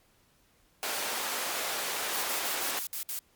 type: high-pass noise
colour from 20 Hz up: pink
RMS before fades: -33 dBFS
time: 0.83-2.79 s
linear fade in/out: 0 ms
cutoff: 560 Hz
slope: 12 dB/octave
type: noise bursts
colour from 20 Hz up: blue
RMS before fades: -35 dBFS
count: 7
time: 2.13-3.189 s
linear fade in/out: 0 ms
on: 99 ms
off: 61 ms
effects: pink hiss -66 dBFS RMS until 3.35 s + MP3 96 kbps